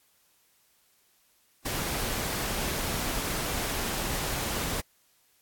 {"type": "noise", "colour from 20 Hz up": "pink", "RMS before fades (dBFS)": -31, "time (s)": [1.65, 4.81], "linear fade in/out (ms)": 10, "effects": ["white hiss -66 dBFS RMS until 5.41 s", "AAC 64 kbps"]}